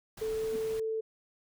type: noise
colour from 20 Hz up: pink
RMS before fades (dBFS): -47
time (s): 0.17-0.8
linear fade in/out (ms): 5
type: tone with pitch glide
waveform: sine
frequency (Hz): 439.4 to 442.5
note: A4 to A4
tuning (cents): -2 to +10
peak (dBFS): -30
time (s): 0.21-1.01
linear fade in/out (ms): 10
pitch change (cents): +12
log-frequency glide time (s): 0.36-0.46
type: clicks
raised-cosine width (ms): 2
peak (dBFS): -38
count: 2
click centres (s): 0.433 / 0.439
type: tone with exponential growth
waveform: sine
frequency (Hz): 238.8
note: A#3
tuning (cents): +42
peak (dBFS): -34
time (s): 0.46-0.56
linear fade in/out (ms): 2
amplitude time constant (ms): 20
effects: none